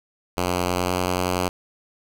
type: tone with pitch glide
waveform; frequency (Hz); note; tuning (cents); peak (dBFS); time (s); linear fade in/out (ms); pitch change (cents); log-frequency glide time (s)
5% pulse; 89.6 to 90.64; F2 to F#2; +45 to -35; -10; 0.37-1.49; 5; +20; 0.67-0.94
effects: none